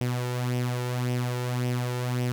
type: tone with flanger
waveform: sawtooth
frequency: 123.8 Hz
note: B2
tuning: 5 cents sharp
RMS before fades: -28 dBFS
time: 0.01-2.32 s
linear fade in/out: 0 ms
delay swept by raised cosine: 0.35 to 2.25 ms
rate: 1.8 Hz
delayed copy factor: +0.55
effects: none